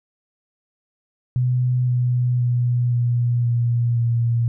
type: tone with pitch steps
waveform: sine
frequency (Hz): 125.2 / 123.62 / 122.06 / 120.52 / 119 / 117.49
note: B2 / B2 / B2 / B2 / A#2 / A#2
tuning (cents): +24 / +2 / -20 / -42 / +36 / +14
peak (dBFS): -16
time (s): 1.36-4.48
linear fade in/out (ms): 0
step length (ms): 520
effects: none